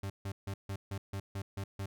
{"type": "tone bursts", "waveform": "40% pulse", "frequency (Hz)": 98, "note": "G2", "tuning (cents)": 0, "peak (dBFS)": -35, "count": 9, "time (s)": [0.03, 1.86], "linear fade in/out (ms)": 5, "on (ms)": 70, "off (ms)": 150, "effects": []}